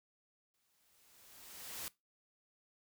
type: noise with exponential growth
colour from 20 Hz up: white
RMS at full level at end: -42 dBFS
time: 0.54-1.88 s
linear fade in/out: 0 ms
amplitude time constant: 290 ms
effects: noise-tail reverb RT60 0.2 s tail -20 dB re dry